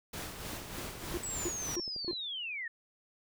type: noise with tremolo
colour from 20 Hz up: pink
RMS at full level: -40 dBFS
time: 0.13-1.76 s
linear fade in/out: 5 ms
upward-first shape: sine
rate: 3.3 Hz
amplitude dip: 50%
type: click train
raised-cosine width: 2 ms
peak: -35 dBFS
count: 21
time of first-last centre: 0.45-2.131 s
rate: 11.9 Hz
type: tone bursts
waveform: triangle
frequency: 349.2 Hz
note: F4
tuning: in tune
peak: -30 dBFS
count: 4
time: 1.14-2.112 s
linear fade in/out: 0 ms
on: 33 ms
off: 280 ms
type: linear sweep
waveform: sine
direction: down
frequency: 7902 to 1773 Hz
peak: -36 dBFS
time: 1.23-2.68 s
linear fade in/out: 5 ms
effects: none